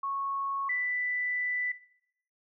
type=tone pair in turn; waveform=sine; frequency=1102 / 1984.6 Hz; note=C#6 / B6; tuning=-11 / +8 cents; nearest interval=minor seventh; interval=1019 cents; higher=second; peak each=-30 / -27 dBFS; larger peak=second; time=0.03-0.69 / 0.69-1.72 s; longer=second; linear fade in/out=5 ms; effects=noise-tail reverb RT60 0.7 s tail -18 dB re dry